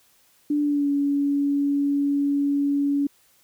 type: tone with pitch glide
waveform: sine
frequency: 293.7 to 283.5 Hz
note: D4 to C#4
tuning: 0 to +39 cents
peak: -19 dBFS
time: 0.5-3.07 s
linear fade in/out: 5 ms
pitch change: -61 cents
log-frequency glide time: 0.61-0.89 s
effects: white hiss -60 dBFS RMS until 3.43 s